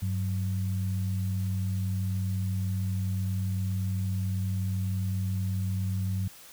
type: tone pair together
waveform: sine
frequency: 98 / 185.64 Hz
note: G2 / F#3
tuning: 0 / +6 cents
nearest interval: major seventh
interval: 1106 cents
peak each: -27 / -35 dBFS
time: 0.02-6.28 s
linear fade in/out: 5 ms
effects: white hiss -50 dBFS RMS until 6.52 s